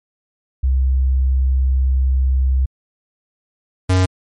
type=tone pair in turn; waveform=sine / square; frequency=65.41 / 92.5 Hz; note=C2 / F#2; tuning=0 / 0 cents; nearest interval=tritone; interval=600 cents; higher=second; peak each=-12 dBFS; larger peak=neither; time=0.63-2.66 / 3.89-4.06 s; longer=first; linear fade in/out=10 ms; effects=MP3 48 kbps